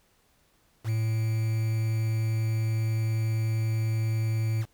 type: tone with quantisation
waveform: triangle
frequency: 111.2 Hz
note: A2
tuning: 19 cents sharp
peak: -22 dBFS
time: 0.84-4.66 s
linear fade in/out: 50 ms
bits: 7
effects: pink hiss -66 dBFS RMS until 4.73 s